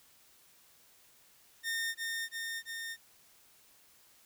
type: tone with echo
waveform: sawtooth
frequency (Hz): 1826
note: A#6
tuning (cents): -36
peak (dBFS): -29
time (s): 1.63-1.95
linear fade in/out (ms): 50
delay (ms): 340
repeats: 3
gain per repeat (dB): -2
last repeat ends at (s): 2.97
effects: white hiss -63 dBFS RMS until 4.25 s